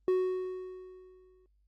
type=tone with exponential decay; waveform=triangle; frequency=370 Hz; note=F#4; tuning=in tune; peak=-21 dBFS; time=0.08-1.46 s; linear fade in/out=1 ms; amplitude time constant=300 ms; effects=added 50 Hz sine -66 dBFS peak until 1.67 s + Opus 32 kbps